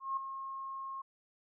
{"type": "tone with ADSR envelope", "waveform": "sine", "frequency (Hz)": 1077, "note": "C6", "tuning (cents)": 50, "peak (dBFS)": -30, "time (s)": [0, 1.02], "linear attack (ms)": 170, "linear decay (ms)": 4, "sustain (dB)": -9, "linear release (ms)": 10, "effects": []}